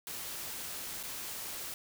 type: noise with dropouts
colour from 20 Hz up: white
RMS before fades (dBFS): -41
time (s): 0.07-1.74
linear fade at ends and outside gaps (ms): 1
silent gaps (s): 1.03-1.035
effects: none